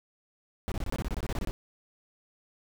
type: noise bursts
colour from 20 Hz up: brown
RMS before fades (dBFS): -31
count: 14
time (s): 0.68-1.51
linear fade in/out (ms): 0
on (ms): 37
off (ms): 24
effects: none